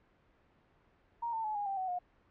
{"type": "tone with pitch steps", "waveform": "sine", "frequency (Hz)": [937, 896.2, 857.2, 820, 784.3, 750.2, 717.5], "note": ["A#5", "A5", "A5", "G#5", "G5", "F#5", "F5"], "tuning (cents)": [9, 32, -45, -22, 1, 24, 47], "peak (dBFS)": -33, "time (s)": [1.22, 1.99], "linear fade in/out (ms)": 10, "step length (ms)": 110, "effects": ["pink hiss -68 dBFS RMS until 2.3 s", "low-pass 2000 Hz 12 dB/octave"]}